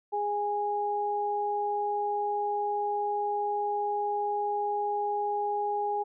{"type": "tone pair together", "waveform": "sine", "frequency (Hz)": [412.4, 824.8], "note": ["G#4", "G#5"], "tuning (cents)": [-12, -12], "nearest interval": "octave", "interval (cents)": 1200, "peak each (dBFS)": [-32, -28], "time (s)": [0.12, 6.04], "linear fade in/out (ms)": 20, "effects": []}